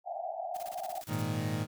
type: band-pass noise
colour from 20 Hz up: pink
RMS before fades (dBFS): -38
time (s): 0.04-1.03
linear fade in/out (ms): 50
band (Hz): 670 to 760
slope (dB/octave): 96
type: noise with tremolo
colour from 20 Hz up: white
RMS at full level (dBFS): -47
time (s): 0.54-1.26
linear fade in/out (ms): 20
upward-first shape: square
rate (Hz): 17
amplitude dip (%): 80
type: chord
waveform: 30% pulse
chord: Ab suspended second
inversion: none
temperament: equal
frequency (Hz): 103.83 / 116.54 / 155.56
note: Ab2 / Bb2 / Eb3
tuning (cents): 0 / 0 / 0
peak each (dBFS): -33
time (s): 1.07-1.67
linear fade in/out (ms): 50
effects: none